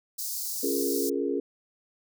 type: high-pass noise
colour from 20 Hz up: white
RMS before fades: -33 dBFS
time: 0.18-1.1 s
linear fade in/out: 10 ms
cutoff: 4400 Hz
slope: 48 dB/octave
type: chord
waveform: sine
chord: Bb minor seventh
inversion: first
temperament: equal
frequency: 277.2 / 349.2 / 415.3 / 466.2 Hz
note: Db4 / F4 / Ab4 / Bb4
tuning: 0 / 0 / 0 / 0 cents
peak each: -30 / -32 / -30 / -33 dBFS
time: 0.63-1.4 s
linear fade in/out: 5 ms
effects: none